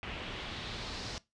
pink noise with low-pass filter sweep, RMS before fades -41 dBFS, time 0.03-1.18 s, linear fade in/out 0 ms, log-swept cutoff 2700 to 5200 Hz, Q 2.3, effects noise-tail reverb RT60 0.2 s tail -19 dB re dry + resampled to 22050 Hz

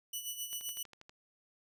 10% pulse tone with tremolo, 2960 Hz, F#7, in tune, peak -28 dBFS, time 0.13-0.83 s, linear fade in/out 5 ms, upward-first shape sine, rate 7.7 Hz, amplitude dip 65%
click train, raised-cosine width 0.2 ms, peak -35 dBFS, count 8, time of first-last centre 0.53-1.095 s, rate 12.4 Hz
effects none

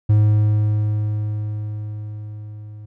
triangle tone with level ramp, 105.9 Hz, G#2, 34 cents sharp, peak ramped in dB -8 to -32 dBFS, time 0.09-2.86 s, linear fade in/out 10 ms, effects none

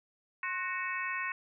harmonic tone with a mistuned harmonic, 371.3 Hz, F#4, 6 cents sharp, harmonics 3 / 4 / 5 / 6 / 7, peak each -38 / -41 / -37 / -40 / -40 dBFS, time 0.43-1.32 s, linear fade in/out 2 ms, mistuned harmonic 3, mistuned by -66 cents, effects none

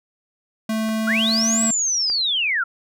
square tone with pitch glide, 220 to 224.4 Hz, A3 to A3, 0 to +34 cents, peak -21 dBFS, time 0.69-1.71 s, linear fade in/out 5 ms, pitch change +34 cents, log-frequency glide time 0.98-1.51 s
click train, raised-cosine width 0.5 ms, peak -22 dBFS, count 4, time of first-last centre 0.89-2.1 s, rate 2.48 Hz
sine linear two-way sweep, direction up then down, 1318.5 to 7902 to 1318.5 Hz, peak -18 dBFS, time 1.07-2.64 s, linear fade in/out 10 ms, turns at 1.63 s
effects none

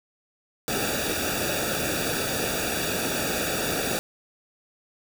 pink noise with comb filter, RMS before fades -27 dBFS, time 0.68-3.99 s, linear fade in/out 0 ms, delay 0.96 ms, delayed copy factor -0.9, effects none

